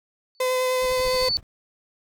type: tone with exponential growth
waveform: sine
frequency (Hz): 4489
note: C#8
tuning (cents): +21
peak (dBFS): -19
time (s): 0.35-1.37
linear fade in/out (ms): 0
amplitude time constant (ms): 220
type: tone with vibrato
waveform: 35% pulse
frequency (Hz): 510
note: C5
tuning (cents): -44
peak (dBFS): -19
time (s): 0.4-1.29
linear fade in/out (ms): 5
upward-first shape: triangle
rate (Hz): 9.8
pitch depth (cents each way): 12
type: noise with tremolo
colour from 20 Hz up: brown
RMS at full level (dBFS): -35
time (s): 0.82-1.43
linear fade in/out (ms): 0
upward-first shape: sine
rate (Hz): 13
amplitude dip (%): 95
effects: none